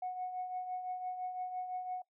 sine tone with tremolo, 734 Hz, F#5, 14 cents flat, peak -33 dBFS, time 0.02-2.02 s, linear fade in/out 5 ms, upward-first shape triangle, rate 5.9 Hz, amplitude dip 60%, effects noise-tail reverb RT60 0.1 s tail -20 dB re dry + tanh soft clip ceiling -31 dBFS

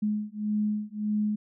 sine beating tone pair, 210 / 211.7 Hz, G#3 / G#3, +19 / +33 cents, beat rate 1.7 Hz, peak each -29 dBFS, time 0.02-1.36 s, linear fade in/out 10 ms, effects none

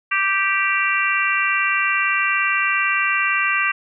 harmonic tone, 391.2 Hz, G4, 4 cents flat, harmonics 3 / 4 / 5 / 6 / 7, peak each -23 / -23 / -23 / -23 / -23 dBFS, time 0.11-3.72 s, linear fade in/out 10 ms, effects none

